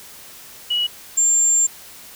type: tone pair in turn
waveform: sine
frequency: 2921 / 7337 Hz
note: F#7 / A#8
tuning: -23 / -28 cents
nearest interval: octave + major third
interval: 1595 cents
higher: second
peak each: -17 / -13 dBFS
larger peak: second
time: 0.7-0.87 / 1.17-1.67 s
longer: second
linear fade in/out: 10 ms
effects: white hiss -41 dBFS RMS until 2.15 s